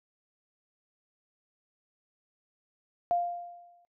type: tone with exponential decay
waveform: sine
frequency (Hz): 698.5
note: F5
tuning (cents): 0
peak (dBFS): -22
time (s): 3.11-3.85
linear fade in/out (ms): 0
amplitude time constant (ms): 160
effects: noise-tail reverb RT60 0.1 s tail -24 dB re dry